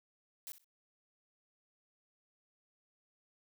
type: noise with echo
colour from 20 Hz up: blue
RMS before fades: -45 dBFS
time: 0.47-0.52 s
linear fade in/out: 0 ms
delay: 62 ms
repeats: 2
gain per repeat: -14 dB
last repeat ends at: 0.644 s
effects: none